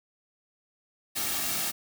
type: noise with comb filter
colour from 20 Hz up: white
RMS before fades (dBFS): -30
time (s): 1.15-1.72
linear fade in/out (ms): 20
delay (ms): 2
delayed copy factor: -0.55
effects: none